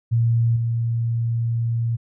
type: tone with level steps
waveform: sine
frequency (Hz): 116.2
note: A#2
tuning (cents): -5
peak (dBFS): -15 / -19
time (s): 0.11-1.97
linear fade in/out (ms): 20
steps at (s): 0.56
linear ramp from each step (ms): 5
effects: none